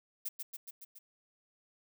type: noise with echo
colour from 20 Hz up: violet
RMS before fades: -37 dBFS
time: 0.25-0.29 s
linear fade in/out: 10 ms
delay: 140 ms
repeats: 5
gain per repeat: -3 dB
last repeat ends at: 0.99 s
effects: none